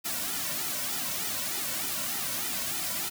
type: noise with flanger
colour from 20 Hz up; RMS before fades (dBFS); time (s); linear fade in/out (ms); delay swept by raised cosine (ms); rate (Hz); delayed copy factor
white; -32; 0.04-3.1; 20; 1.8 to 2.47; 3.3; -0.95
effects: none